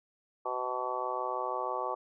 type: harmonic tone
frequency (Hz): 126.1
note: B2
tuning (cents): +36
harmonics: 3 / 4 / 5 / 6 / 7 / 8 / 9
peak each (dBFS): -41 / -39 / -39 / -41 / -37 / -44 / -36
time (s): 0.45-1.95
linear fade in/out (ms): 10
effects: none